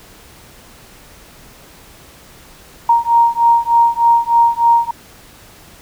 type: beating tone pair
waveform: sine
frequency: 932.3 / 935.6 Hz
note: A#5 / A#5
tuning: 0 / +6 cents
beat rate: 3.3 Hz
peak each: -12 dBFS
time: 2.89-4.91 s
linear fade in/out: 5 ms
effects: pink hiss -42 dBFS RMS until 5.81 s